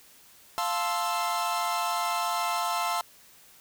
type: chord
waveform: 45% pulse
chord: F major seventh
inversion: none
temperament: equal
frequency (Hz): 698.5 / 880 / 1046.5 / 1318.5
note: F5 / A5 / C6 / E6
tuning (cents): 0 / 0 / 0 / 0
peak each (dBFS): -32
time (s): 0.58-3.01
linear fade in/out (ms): 0
effects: white hiss -55 dBFS RMS until 3.6 s